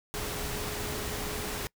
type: tone in noise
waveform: sine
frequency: 420 Hz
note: G#4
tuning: 19 cents sharp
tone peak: -41 dBFS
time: 0.14-1.67 s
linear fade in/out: 0 ms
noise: pink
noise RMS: -35 dBFS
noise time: 0.14-1.67 s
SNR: -9 dB
effects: noise-tail reverb RT60 0.1 s tail -24 dB re dry